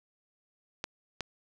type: clicks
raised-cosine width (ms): 0.2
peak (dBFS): -16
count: 2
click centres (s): 0.841 / 1.207
effects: none